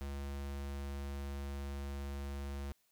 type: tone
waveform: square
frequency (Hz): 69.9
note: C#2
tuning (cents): +15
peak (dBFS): -40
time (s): 0.01-2.72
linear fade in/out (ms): 0
effects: white hiss -75 dBFS RMS until 2.91 s